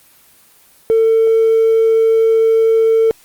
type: tone with hard clipping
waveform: sine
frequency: 448.9 Hz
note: A4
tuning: 35 cents sharp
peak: -9 dBFS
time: 0.9-3.11 s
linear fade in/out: 0 ms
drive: 1 dB
effects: white hiss -48 dBFS RMS until 3.24 s + Opus 24 kbps